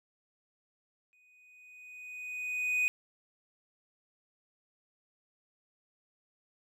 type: tone with exponential growth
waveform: triangle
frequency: 2489 Hz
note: D#7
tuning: in tune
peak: -23 dBFS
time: 1.13-2.88 s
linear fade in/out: 0 ms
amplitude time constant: 380 ms
effects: none